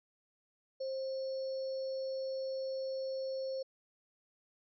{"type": "tone with sample-and-hold", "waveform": "sine", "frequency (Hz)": 530, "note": "C5", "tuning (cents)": 22, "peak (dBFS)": -35, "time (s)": [0.8, 3.63], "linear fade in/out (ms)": 10, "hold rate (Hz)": 4900, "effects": ["resampled to 16000 Hz"]}